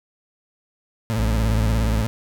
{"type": "tone with vibrato", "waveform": "30% pulse", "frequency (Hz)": 110, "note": "A2", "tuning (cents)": 0, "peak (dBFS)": -18, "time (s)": [1.1, 2.07], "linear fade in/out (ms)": 0, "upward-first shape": "sine", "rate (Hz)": 17, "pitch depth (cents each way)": 100}
{"type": "harmonic tone", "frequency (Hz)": 55.9, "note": "A1", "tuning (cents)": 28, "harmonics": [1, 2, 3, 5], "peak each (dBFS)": [-19, -35, -34, -38], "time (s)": [1.16, 2.05], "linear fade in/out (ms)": 50}
{"effects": []}